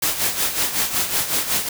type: noise with tremolo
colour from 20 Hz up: white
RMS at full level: -19 dBFS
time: 0.02-1.69 s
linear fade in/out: 5 ms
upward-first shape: sine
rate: 5.4 Hz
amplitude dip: 65%
effects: none